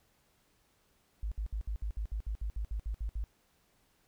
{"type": "tone bursts", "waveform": "sine", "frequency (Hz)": 52.8, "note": "G#1", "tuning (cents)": 29, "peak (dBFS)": -32, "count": 14, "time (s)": [1.23, 3.24], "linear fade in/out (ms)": 0, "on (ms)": 86, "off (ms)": 62, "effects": ["pink hiss -71 dBFS RMS until 4.07 s"]}